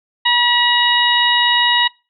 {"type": "harmonic tone with a mistuned harmonic", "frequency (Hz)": 965, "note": "B5", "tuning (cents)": -40, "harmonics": [1, 2, 3, 4], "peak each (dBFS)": [-17, -17, -17, -17], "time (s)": [0.25, 1.88], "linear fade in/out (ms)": 10, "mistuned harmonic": 4, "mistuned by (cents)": -28, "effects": ["noise-tail reverb RT60 0.3 s tail -24 dB re dry"]}